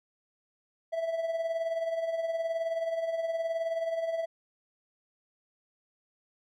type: tone with tremolo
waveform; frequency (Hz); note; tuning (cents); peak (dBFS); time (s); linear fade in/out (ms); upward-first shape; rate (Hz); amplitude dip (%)
triangle; 659.3; E5; 0; -24; 0.92-4.26; 20; triangle; 19; 65
effects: none